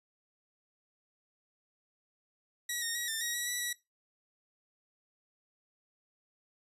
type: tone with pitch steps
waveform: 10% pulse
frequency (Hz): 1922 / 1848 / 1912 / 1790 / 1895 / 1926 / 1956 / 1935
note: B6 / A#6 / A#6 / A6 / A#6 / B6 / B6 / B6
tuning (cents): -48 / -16 / +43 / +29 / +28 / -44 / -17 / -36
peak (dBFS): -24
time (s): 2.69-3.73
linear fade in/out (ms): 5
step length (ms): 130
effects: noise-tail reverb RT60 0.2 s tail -18 dB re dry + resampled to 32000 Hz